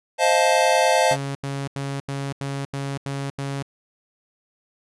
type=chord; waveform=square; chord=F dominant seventh; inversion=second; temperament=just; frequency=523.8 / 628.6 / 698.5 / 873.1 Hz; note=C5 / Eb5 / F5 / A5; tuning=+2 / +18 / 0 / -14 cents; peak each=-22 dBFS; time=0.18-1.17 s; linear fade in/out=50 ms
type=tone bursts; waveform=sawtooth; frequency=138.59 Hz; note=C#3; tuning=in tune; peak=-22 dBFS; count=8; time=1.11-3.625 s; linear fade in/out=0 ms; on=240 ms; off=85 ms
effects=resampled to 24000 Hz